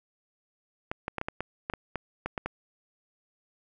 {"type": "clicks", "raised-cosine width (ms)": 0.5, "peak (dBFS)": -16, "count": 12, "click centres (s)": [0.915, 1.081, 1.183, 1.214, 1.285, 1.406, 1.699, 1.737, 1.957, 2.26, 2.378, 2.46], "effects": []}